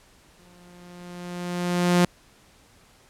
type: tone with exponential growth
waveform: sawtooth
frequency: 176.7 Hz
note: F3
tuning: 21 cents sharp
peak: -11 dBFS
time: 0.39-2.05 s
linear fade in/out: 2 ms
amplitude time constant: 360 ms
effects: pink hiss -56 dBFS RMS until 3.09 s + low-pass 11000 Hz 12 dB/octave